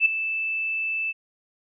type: tone with ADSR envelope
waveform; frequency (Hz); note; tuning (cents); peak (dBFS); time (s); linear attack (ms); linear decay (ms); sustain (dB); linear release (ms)
sine; 2637; E7; 0; -12; 0-1.13; 56; 8; -12; 29
effects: none